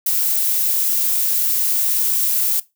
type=noise; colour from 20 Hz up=violet; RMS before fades=-18 dBFS; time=0.06-2.6 s; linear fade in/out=5 ms; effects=noise-tail reverb RT60 0.2 s tail -18 dB re dry